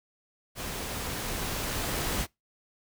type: noise with level ramp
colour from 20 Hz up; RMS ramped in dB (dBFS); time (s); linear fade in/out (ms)
pink; -36 to -30; 0.55-2.27; 50
effects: noise-tail reverb RT60 0.2 s tail -25 dB re dry